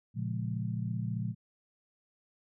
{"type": "chord", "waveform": "sine", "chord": "Bb minor seventh", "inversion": "none", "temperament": "just", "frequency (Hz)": [116.54, 139.85, 174.81, 209.8], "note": ["Bb2", "Db3", "F3", "Ab3"], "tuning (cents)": [0, 16, 2, 18], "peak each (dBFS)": [-34, -40, -37, -40], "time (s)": [0.14, 1.35], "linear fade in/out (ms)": 50, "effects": []}